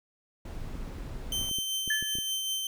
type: noise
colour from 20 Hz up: brown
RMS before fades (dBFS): -38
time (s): 0.45-1.5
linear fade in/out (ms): 5
type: clicks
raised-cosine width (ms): 3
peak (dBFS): -28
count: 10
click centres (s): 0.754 / 0.878 / 0.984 / 1.414 / 1.513 / 1.586 / 1.877 / 2.026 / 2.154 / 2.186
type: tone with tremolo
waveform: sawtooth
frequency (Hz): 3100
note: G7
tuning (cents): -20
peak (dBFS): -25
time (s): 1.32-2.67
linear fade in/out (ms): 2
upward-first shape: triangle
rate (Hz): 5.2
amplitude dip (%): 35
type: tone with exponential decay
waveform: sine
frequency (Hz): 1733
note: A6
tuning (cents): -27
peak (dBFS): -24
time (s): 1.9-2.31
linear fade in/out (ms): 5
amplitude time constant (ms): 89
effects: none